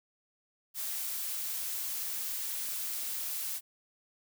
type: noise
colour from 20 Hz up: blue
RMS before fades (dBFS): -36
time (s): 0.74-3.61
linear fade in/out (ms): 50
effects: none